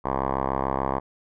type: tone with low-pass filter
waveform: 5% pulse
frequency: 66.9 Hz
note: C2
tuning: 39 cents sharp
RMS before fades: -26 dBFS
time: 0.04-1 s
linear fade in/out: 20 ms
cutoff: 1100 Hz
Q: 5.1
effects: none